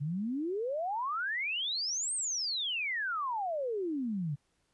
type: exponential two-way sweep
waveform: sine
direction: up then down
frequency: 136.6 to 8760 to 136.6 Hz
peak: -31 dBFS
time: 0-4.36 s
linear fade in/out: 20 ms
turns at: 2.14 s
effects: pink hiss -75 dBFS RMS until 4.73 s + resampled to 24000 Hz